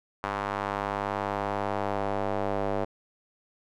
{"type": "tone with band-pass filter sweep", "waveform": "square", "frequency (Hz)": 50.1, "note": "G1", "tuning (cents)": 38, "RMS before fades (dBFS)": -30, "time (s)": [0.23, 2.85], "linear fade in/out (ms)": 10, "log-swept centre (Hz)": [1100, 610], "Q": 1.6, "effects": []}